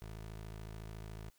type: tone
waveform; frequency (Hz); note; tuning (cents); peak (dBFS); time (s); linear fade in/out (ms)
20% pulse; 53.9; A1; -35; -40; 0.02-1.3; 0
effects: white hiss -72 dBFS RMS until 1.38 s